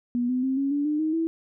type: tone with pitch steps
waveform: sine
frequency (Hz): 242.5 / 253.1 / 264.1 / 275.7 / 287.7 / 300.3 / 313.4 / 327.1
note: B3 / B3 / C4 / C#4 / D4 / D4 / D#4 / E4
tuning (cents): -31 / +43 / +16 / -9 / -36 / +39 / +13 / -13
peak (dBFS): -22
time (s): 0.15-1.27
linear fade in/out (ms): 0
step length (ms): 140
effects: none